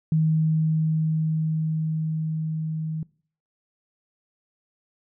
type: tone with level ramp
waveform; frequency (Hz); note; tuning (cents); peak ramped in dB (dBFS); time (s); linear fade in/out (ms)
sine; 158; D#3; +27; -17 to -26; 0.12-3.03; 2
effects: noise-tail reverb RT60 0.5 s tail -23 dB re dry